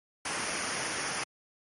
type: noise with comb filter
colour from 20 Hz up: pink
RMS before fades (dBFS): -33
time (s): 0.25-1.24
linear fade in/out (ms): 5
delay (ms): 0.26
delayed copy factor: -0.55
effects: high-pass 150 Hz 12 dB/octave + MP3 48 kbps